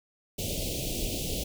pink band-stop noise, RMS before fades -32 dBFS, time 0.38-1.44 s, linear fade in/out 10 ms, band 660 to 2600 Hz, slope 48 dB/octave, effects none

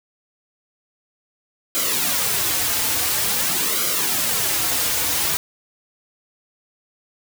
white noise with flanger, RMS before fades -21 dBFS, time 1.75-5.37 s, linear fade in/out 0 ms, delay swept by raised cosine 1.1 to 5.3 ms, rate 0.48 Hz, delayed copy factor -0.7, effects none

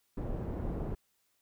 pink low-pass noise, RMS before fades -36 dBFS, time 0.17-0.95 s, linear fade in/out 5 ms, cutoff 510 Hz, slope 12 dB/octave, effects white hiss -75 dBFS RMS until 1.41 s

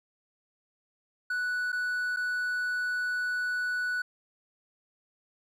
triangle tone with dropouts, 1480 Hz, F#6, in tune, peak -26 dBFS, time 1.3-4.02 s, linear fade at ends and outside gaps 5 ms, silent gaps 1.72-1.727 / 2.163-2.169 s, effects none

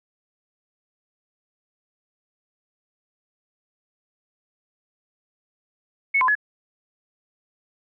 sine tone with pitch steps, 2203 / 1022 / 1697 Hz, C#7 / C6 / G#6, -11 / -41 / +37 cents, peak -16 dBFS, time 6.14-6.353 s, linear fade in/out 10 ms, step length 71 ms, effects none

